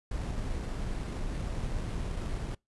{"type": "noise with sample-and-hold", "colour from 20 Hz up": "brown", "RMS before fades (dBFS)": -34, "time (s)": [0.11, 2.55], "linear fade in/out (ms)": 5, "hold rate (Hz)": 6300, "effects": ["noise-tail reverb RT60 0.2 s tail -26 dB re dry", "resampled to 24000 Hz"]}